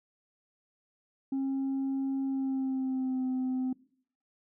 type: tone with pitch glide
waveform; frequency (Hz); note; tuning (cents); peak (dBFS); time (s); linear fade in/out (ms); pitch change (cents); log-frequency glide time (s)
sine; 270 to 257.4; C#4 to C4; -45 to -28; -26; 1.32-3.73; 5; -83; 2.24-3.25
effects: noise-tail reverb RT60 0.6 s tail -22 dB re dry + tanh soft clip ceiling -27 dBFS